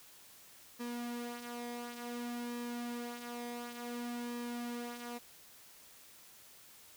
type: tone with flanger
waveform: sawtooth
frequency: 239.9 Hz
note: A#3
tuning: 50 cents sharp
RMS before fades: -42 dBFS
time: 0.79-5.19 s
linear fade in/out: 20 ms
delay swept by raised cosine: 1.4 to 4.9 ms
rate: 0.56 Hz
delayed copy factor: -0.5
effects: white hiss -58 dBFS RMS until 6.96 s